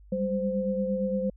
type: tone cluster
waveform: sine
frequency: 194.5 / 203.2 / 518 Hz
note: G3 / G#3 / C5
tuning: -13 / -38 / -17 cents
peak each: -29 / -34 / -28 dBFS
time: 0.12-1.3 s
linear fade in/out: 5 ms
effects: added 50 Hz sine -49 dBFS peak until 1.36 s